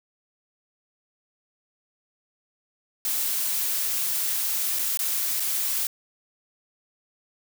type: noise with dropouts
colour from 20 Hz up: blue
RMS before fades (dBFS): -26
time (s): 3.05-5.87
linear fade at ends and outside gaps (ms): 1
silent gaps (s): 4.788-4.792 / 4.973-4.991 / 5.398-5.403
effects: none